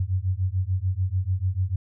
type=beating tone pair; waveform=sine; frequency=90.1 / 96.9 Hz; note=F#2 / G2; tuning=-45 / -20 cents; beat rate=6.8 Hz; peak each=-25 / -25 dBFS; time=0-1.76 s; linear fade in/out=5 ms; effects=none